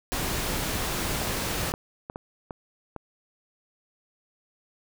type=noise; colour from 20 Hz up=pink; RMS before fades=-29 dBFS; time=0.12-1.72 s; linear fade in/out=0 ms
type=clicks; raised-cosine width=1 ms; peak=-21 dBFS; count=7; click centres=1.217 / 1.303 / 1.739 / 2.099 / 2.159 / 2.508 / 2.963 s
effects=none